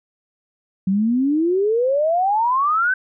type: exponential sweep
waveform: sine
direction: up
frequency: 185 to 1555 Hz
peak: -15 dBFS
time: 0.87-2.94 s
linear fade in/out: 5 ms
effects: none